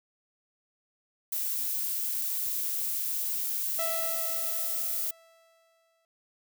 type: noise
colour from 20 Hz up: violet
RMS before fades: -31 dBFS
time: 1.32-5.11 s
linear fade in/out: 5 ms
type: tone with exponential decay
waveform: sawtooth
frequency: 659.3 Hz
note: E5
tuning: in tune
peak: -27 dBFS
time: 3.79-6.05 s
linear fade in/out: 1 ms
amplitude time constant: 490 ms
effects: none